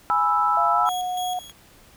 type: chord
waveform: sine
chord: E major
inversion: first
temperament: equal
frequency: 830.6 / 987.8 / 1318.5 Hz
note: G#5 / B5 / E6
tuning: 0 / 0 / 0 cents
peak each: -23 / -24 / -20 dBFS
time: 0.1-0.89 s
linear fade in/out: 0 ms
type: tone with pitch glide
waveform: sine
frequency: 688 to 728.9 Hz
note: F5 to F#5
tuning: -26 to -26 cents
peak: -24 dBFS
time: 0.57-1.39 s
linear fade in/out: 2 ms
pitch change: +100 cents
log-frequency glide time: 0.71-0.88 s
type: tone with tremolo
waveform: sawtooth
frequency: 3322 Hz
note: G#7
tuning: in tune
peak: -28 dBFS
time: 0.85-1.52 s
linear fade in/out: 50 ms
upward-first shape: square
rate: 3.1 Hz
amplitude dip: 65%
type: clicks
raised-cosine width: 0.3 ms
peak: -37 / -29 dBFS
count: 2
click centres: 1.438 / 1.497 s
effects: pink hiss -52 dBFS RMS until 1.96 s